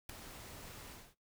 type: noise with ADSR envelope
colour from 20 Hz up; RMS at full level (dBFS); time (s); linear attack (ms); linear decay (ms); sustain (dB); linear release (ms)
pink; -40; 0.09-1.15; 6; 3; -11; 240
effects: noise-tail reverb RT60 0.2 s tail -20 dB re dry